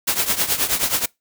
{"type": "noise with tremolo", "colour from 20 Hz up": "white", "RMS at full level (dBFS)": -17, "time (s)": [0.07, 1.06], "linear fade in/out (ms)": 10, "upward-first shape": "triangle", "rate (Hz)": 9.4, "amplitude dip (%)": 85, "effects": ["noise-tail reverb RT60 0.2 s tail -25 dB re dry"]}